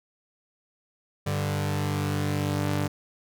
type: tone pair together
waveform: sawtooth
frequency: 98 / 146.83 Hz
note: G2 / D3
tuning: 0 / 0 cents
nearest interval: perfect fifth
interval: 700 cents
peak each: -24 dBFS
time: 1.26-2.88 s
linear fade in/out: 10 ms
effects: none